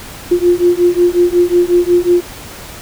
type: beating tone pair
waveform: sine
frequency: 349.2 / 354.7 Hz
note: F4 / F4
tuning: 0 / +27 cents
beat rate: 5.5 Hz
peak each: -11 dBFS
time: 0.31-2.21 s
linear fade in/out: 10 ms
effects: pink hiss -31 dBFS RMS until 2.81 s